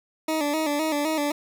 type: tone with vibrato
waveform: 20% pulse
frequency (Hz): 303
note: D#4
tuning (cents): -46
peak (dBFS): -18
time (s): 0.28-1.32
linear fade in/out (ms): 5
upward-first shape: square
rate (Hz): 3.9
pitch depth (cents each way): 71
effects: none